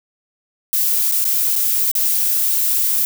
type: noise with dropouts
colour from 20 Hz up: violet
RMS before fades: -17 dBFS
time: 0.73-3.05 s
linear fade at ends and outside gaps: 0 ms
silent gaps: 1.114-1.121 / 1.243-1.252 / 1.555-1.562 / 1.915-1.952 s
effects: none